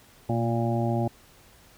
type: harmonic tone with a mistuned harmonic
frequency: 116.2 Hz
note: A#2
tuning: 5 cents flat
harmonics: 1 / 2 / 3 / 5 / 6 / 7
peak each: -26 / -29 / -31 / -33 / -34 / -34 dBFS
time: 0.29-1.08 s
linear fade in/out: 5 ms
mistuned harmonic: 1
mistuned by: +49 cents
effects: pink hiss -55 dBFS RMS until 1.77 s